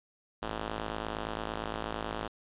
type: ring-modulated tone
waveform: 5% pulse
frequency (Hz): 108.3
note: A2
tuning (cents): -27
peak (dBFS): -20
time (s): 0.42-2.28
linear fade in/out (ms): 10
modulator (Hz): 138
effects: resampled to 8000 Hz